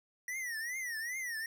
square tone with vibrato, 1924 Hz, B6, 46 cents flat, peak -37 dBFS, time 0.28-1.46 s, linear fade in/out 2 ms, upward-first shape triangle, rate 2.5 Hz, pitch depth 190 cents each way, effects none

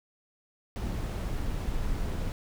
brown noise, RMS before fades -31 dBFS, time 0.76-2.32 s, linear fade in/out 0 ms, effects none

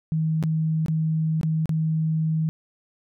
sine tone with dropouts, 158.7 Hz, D#3, 35 cents sharp, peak -20 dBFS, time 0.12-2.49 s, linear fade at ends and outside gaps 0 ms, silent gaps 0.427-0.437 / 0.861-0.883 / 1.412-1.432 / 1.657-1.693 s, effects none

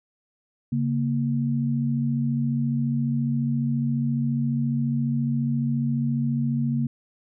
sine tone pair together, 138.6 / 233.1 Hz, C#3 / A#3, 0 / 0 cents, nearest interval major sixth, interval 900 cents, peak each -24 dBFS, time 0.72-6.87 s, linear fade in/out 5 ms, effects none

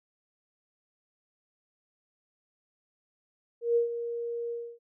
sine tone with ADSR envelope, 470 Hz, A#4, 14 cents sharp, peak -20 dBFS, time 3.61-4.79 s, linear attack 150 ms, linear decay 120 ms, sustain -11 dB, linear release 280 ms, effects none

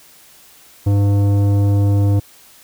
triangle tone with tanh clipping, 100.7 Hz, G2, 47 cents sharp, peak -13 dBFS, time 0.86-2.2 s, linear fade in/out 10 ms, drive 17 dB, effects white hiss -46 dBFS RMS until 2.63 s

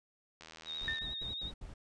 click train, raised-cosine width 0.2 ms, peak -32 dBFS, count 47, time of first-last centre 0.41-0.984 s, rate 80.1 Hz
sine tone with vibrato, 3742 Hz, A#7, 6 cents sharp, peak -38 dBFS, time 0.65-1.52 s, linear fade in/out 50 ms, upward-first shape sine, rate 11 Hz, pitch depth 36 cents each way
brown noise bursts, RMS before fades -46 dBFS, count 5, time 0.81-1.74 s, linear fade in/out 5 ms, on 130 ms, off 70 ms
sine tone with exponential decay, 1800 Hz, A6, 39 cents sharp, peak -31 dBFS, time 0.88-1.27 s, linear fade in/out 0 ms, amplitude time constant 84 ms
effects resampled to 22050 Hz

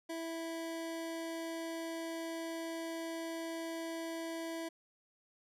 25% pulse tone, 329.3 Hz, E4, 2 cents flat, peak -35 dBFS, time 0.09-4.69 s, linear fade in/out 10 ms, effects resampled to 32000 Hz

